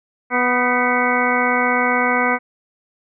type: harmonic tone with a mistuned harmonic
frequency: 246.9 Hz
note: B3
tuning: in tune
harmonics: 1 / 2 / 3 / 4 / 5 / 6 / 8 / 9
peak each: -23 / -23 / -23 / -23 / -23 / -23 / -23 / -23 dBFS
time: 0.3-2.39 s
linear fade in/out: 50 ms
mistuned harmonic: 6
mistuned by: +42 cents
effects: none